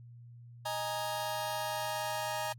sawtooth chord, D# suspended fourth, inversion none, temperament just, 622.3 / 829.7 / 933.4 Hz, D#5 / G#5 / A#5, 0 / -2 / +2 cents, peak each -34 dBFS, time 0.65-2.53 s, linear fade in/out 10 ms, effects added 119 Hz sine -49 dBFS peak until 2.58 s + AAC 64 kbps

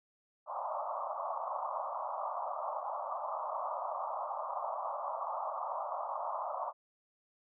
white band-pass noise, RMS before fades -38 dBFS, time 0.46-6.73 s, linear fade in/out 50 ms, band 570 to 1200 Hz, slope 96 dB/octave, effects none

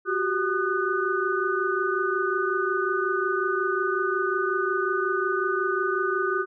sine tone cluster, 364.8 / 390.3 / 1224 / 1494 Hz, F#4 / G4 / D#6 / F#6, -24 / -8 / -29 / +16 cents, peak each -28 dBFS, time 0.05-6.46 s, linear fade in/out 50 ms, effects none

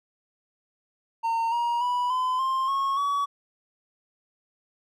triangle tone with pitch steps, 914 / 947.3 / 981.9 / 1017.7 / 1054.8 / 1093.2 / 1133.1 Hz, A#5 / A#5 / B5 / C6 / C6 / C#6 / C#6, -34 / +28 / -10 / -48 / +14 / -24 / +38 cents, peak -21 dBFS, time 1.23-3.26 s, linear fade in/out 20 ms, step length 290 ms, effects none

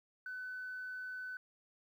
sine tone, 1506 Hz, F#6, 30 cents sharp, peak -40 dBFS, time 0.26-1.37 s, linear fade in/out 2 ms, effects tanh soft clip ceiling -37 dBFS + 12-bit

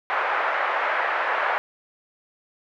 white band-pass noise, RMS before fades -24 dBFS, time 0.1-1.58 s, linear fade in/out 0 ms, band 550 to 1800 Hz, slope 24 dB/octave, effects none

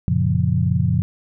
sine chord, Gb major seventh, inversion none, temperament equal with one note detuned, 91.59 / 116.54 / 138.59 / 174.61 Hz, Gb2 / Bb2 / Db3 / F3, -17 / 0 / 0 / 0 cents, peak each -21 dBFS, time 0.08-1.02 s, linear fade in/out 0 ms, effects none

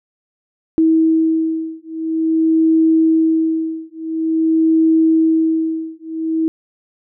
sine beating tone pair, 321.7 / 322.18 Hz, E4 / E4, -42 / -40 cents, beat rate 0.48 Hz, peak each -15 dBFS, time 0.78-6.48 s, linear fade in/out 0 ms, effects none

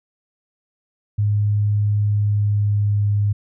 sine tone with pitch glide, 103.83 to 102.76 Hz, G#2 to G#2, 0 to -18 cents, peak -15 dBFS, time 1.18-3.33 s, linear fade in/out 10 ms, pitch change -18 cents, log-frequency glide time 2.03-3.13 s, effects none

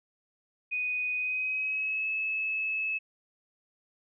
sine tone with pitch glide, 2489 to 2595 Hz, D#7 to E7, 0 to -28 cents, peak -28 dBFS, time 0.71-2.99 s, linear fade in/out 20 ms, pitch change +72 cents, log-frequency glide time 1.15-2.09 s, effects none

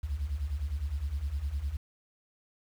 sine beating tone pair, 64.8 / 74.6 Hz, C2 / D2, -16 / +28 cents, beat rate 9.8 Hz, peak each -34 / -31 dBFS, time 0.03-1.77 s, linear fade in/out 10 ms, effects tanh soft clip ceiling -25 dBFS + 9-bit

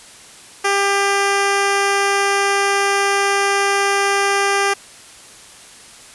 10% pulse tone, 398.2 Hz, G4, 27 cents sharp, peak -6 dBFS, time 0.64-4.74 s, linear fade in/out 10 ms, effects white hiss -41 dBFS RMS until 6.14 s + resampled to 24000 Hz

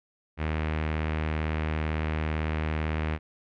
sawtooth tone with low-pass filter, 77.9 Hz, D#2, 3 cents sharp, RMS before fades -29 dBFS, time 0.37-3.19 s, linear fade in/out 50 ms, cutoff 2300 Hz, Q 2.1, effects none

